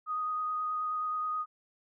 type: tone with vibrato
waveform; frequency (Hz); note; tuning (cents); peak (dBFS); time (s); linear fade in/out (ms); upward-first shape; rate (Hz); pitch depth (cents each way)
sine; 1244.5; D#6; 0; -30; 0.06-1.46; 50; sine; 9.4; 12
effects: none